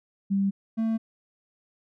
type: tone pair in turn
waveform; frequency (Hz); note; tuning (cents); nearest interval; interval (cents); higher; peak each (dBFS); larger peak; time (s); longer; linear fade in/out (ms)
sine / triangle; 196.7 / 223.9; G3 / A3; +6 / +30; major second; 224; second; -21; neither; 0.3-0.51 / 0.77-0.98; neither; 20
effects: none